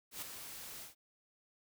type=noise with ADSR envelope; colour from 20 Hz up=white; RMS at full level=-41 dBFS; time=0.11-0.95 s; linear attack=110 ms; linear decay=7 ms; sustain=-7 dB; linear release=130 ms; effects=none